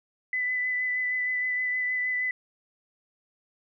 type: tone with vibrato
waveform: sine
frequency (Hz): 2000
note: B6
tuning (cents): +21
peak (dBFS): -25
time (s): 0.33-2.31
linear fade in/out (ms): 2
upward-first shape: sine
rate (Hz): 6.4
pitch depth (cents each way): 14
effects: none